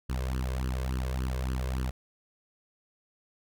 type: tone with flanger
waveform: sawtooth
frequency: 64.1 Hz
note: C2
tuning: 35 cents flat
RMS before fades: -31 dBFS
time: 0.09-1.91 s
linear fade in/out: 10 ms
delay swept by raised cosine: 0.65 to 1.95 ms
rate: 3.5 Hz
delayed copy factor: +0.85
effects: none